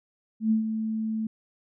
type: tone with ADSR envelope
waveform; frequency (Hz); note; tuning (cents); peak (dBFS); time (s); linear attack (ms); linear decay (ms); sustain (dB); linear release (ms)
sine; 220; A3; 0; -18; 0.4-1.27; 110; 120; -8; 4
effects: none